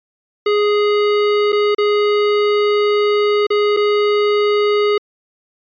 square tone with dropouts, 415.3 Hz, G#4, in tune, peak -13 dBFS, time 0.46-4.98 s, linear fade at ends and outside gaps 5 ms, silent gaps 1.522-1.527 / 1.748-1.782 / 3.468-3.503 / 3.766-3.77 s, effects resampled to 11025 Hz

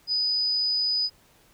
sine tone, 4978 Hz, D#8, in tune, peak -22 dBFS, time 0.07-1.1 s, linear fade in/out 50 ms, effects pink hiss -59 dBFS RMS until 1.53 s

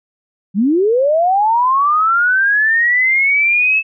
sine linear sweep, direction up, 179.1 to 2625 Hz, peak -10 dBFS, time 0.54-3.83 s, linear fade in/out 50 ms, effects none

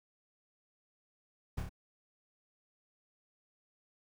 brown noise with echo, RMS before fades -35 dBFS, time 1.57-1.61 s, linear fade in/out 10 ms, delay 28 ms, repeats 3, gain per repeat -3 dB, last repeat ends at 1.694 s, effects none

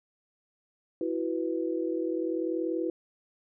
sine chord, E suspended second, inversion none, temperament equal, 329.6 / 370 / 493.9 Hz, E4 / F#4 / B4, 0 / 0 / 0 cents, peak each -30 / -33 / -34 dBFS, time 1.01-2.9 s, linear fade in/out 2 ms, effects none

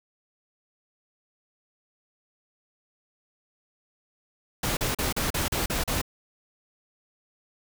pink noise bursts, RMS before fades -27 dBFS, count 8, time 4.63-6.016 s, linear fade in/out 5 ms, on 140 ms, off 38 ms, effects none

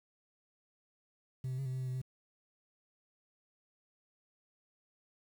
sine tone with pitch steps, 129.9 / 128.7 / 136 / 128.6 / 130.2 / 129.2 / 127.6 / 129.6 Hz, C3 / C3 / C#3 / C3 / C3 / C3 / C3 / C3, -12 / -28 / -33 / -30 / -8 / -21 / -43 / -16 cents, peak -32 dBFS, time 1.44-2.016 s, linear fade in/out 5 ms, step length 72 ms, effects tanh soft clip ceiling -34 dBFS + 10-bit

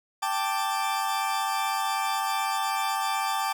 40% pulse chord, G suspended second, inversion none, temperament equal, 784 / 880 / 1174.7 Hz, G5 / A5 / D6, 0 / 0 / 0 cents, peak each -29 dBFS, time 0.22-3.53 s, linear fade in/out 10 ms, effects none

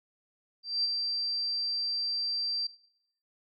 sine tone with ADSR envelope, 4700 Hz, D8, 1 cent sharp, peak -24 dBFS, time 0.63-2.67 s, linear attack 210 ms, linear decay 26 ms, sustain -5 dB, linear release 5 ms, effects noise-tail reverb RT60 0.7 s tail -18 dB re dry + MP3 96 kbps

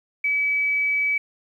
sine tone, 2288 Hz, D7, 46 cents flat, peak -19 dBFS, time 0.24-1.18 s, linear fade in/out 5 ms, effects 9-bit

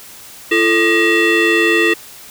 sine tone with frequency modulation, 1118 Hz, C#6, 14 cents sharp, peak -7 dBFS, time 0.51-1.94 s, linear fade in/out 10 ms, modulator 779 Hz, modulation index 2.3, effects tanh soft clip ceiling -9 dBFS + white hiss -37 dBFS RMS until 2.3 s

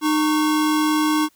square tone pair together, 306.1 / 1108.7 Hz, D#4 / C#6, -28 / 0 cents, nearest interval octave + minor seventh, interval 2228 cents, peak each -18 / -25 dBFS, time 0.01-1.29 s, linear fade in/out 50 ms, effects white hiss -60 dBFS RMS until 1.35 s

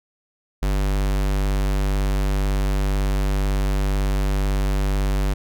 square tone, 49 Hz, G1, in tune, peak -19 dBFS, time 0.62-5.34 s, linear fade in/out 10 ms, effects none

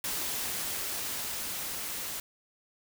white noise with level ramp, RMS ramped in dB -33 to -37 dBFS, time 0.04-2.2 s, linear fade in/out 2 ms, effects none

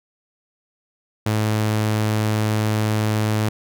sawtooth tone, 107.7 Hz, A2, 37 cents flat, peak -14 dBFS, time 1.26-3.49 s, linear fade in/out 5 ms, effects none

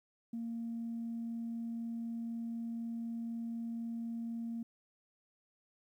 sine tone, 231 Hz, A#3, 16 cents flat, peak -36 dBFS, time 0.33-4.63 s, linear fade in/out 5 ms, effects tanh soft clip ceiling -33 dBFS + 12-bit

